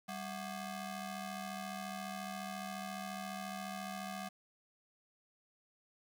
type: ring-modulated tone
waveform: sawtooth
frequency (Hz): 465.6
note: A#4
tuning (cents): -2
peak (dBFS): -34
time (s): 0.08-4.29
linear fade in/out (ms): 10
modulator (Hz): 270
effects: none